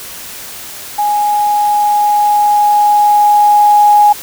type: tone with level ramp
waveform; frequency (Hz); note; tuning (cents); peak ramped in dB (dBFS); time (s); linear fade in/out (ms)
sine; 830.6; G#5; 0; -10 to -3; 0.98-4.13; 10
effects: white hiss -28 dBFS RMS until 4.22 s